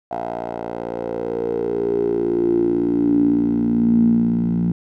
10% pulse tone with band-pass filter sweep, 58 Hz, A#1, 8 cents flat, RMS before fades -19 dBFS, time 0.11-4.72 s, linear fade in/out 5 ms, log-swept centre 680 to 190 Hz, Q 9.4, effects none

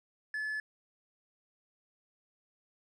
sine tone with hard clipping, 1725 Hz, A6, 35 cents flat, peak -34 dBFS, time 0.34-0.6 s, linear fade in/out 2 ms, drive 2 dB, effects none

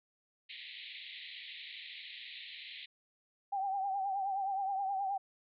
white band-pass noise, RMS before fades -48 dBFS, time 0.49-2.86 s, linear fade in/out 10 ms, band 1900 to 4100 Hz, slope 96 dB/octave
sine tone with vibrato, 782 Hz, G5, 4 cents flat, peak -32 dBFS, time 3.52-5.18 s, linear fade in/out 10 ms, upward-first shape triangle, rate 9.5 Hz, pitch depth 73 cents each way
effects none

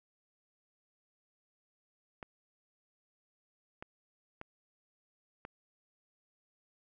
clicks, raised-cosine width 0.5 ms, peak -28 dBFS, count 4, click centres 2.228 / 3.825 / 4.414 / 5.451 s, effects none

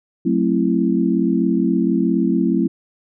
sine chord, F# half-diminished seventh, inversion none, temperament just, 185 / 222 / 266.4 / 333 Hz, F#3 / A3 / C4 / E4, 0 / +16 / +31 / +18 cents, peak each -20 dBFS, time 0.25-2.68 s, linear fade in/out 10 ms, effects none

